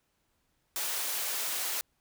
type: high-pass noise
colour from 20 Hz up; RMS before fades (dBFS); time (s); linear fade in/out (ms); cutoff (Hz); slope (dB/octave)
white; -33; 0.76-1.81; 0; 480; 12
effects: pink hiss -75 dBFS RMS until 2 s